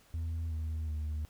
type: tone with pitch steps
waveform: sine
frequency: 82 / 79.16 / 76.42 Hz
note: E2 / D#2 / D#2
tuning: -9 / +30 / -31 cents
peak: -30 dBFS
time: 0.14-1.25 s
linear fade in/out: 0 ms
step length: 370 ms
effects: tanh soft clip ceiling -32 dBFS + pink hiss -63 dBFS RMS until 1.29 s